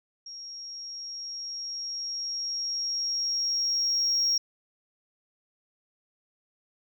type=tone with level ramp; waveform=sine; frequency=5588 Hz; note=F8; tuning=in tune; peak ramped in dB=-39 to -20 dBFS; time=0.26-4.38 s; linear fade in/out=5 ms; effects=tanh soft clip ceiling -19 dBFS